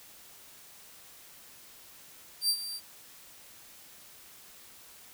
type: tone with ADSR envelope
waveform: sawtooth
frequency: 4699 Hz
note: D8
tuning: in tune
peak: -20 dBFS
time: 2.41-2.81 s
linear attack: 81 ms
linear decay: 69 ms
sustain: -13 dB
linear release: 53 ms
effects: white hiss -53 dBFS RMS until 5.13 s